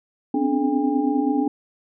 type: tone cluster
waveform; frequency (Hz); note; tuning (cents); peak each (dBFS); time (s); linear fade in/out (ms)
sine; 256.6 / 266.1 / 291.8 / 427.6 / 804; C4 / C4 / D4 / A4 / G5; -34 / +29 / -11 / -49 / +44; -25 / -25 / -21 / -29 / -28; 0.34-1.48; 5
effects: none